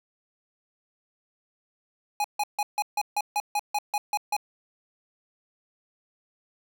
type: tone bursts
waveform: square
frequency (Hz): 830.6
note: G#5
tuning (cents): 0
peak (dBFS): -24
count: 12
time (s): 2.2-4.366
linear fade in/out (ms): 2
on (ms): 43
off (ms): 150
effects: none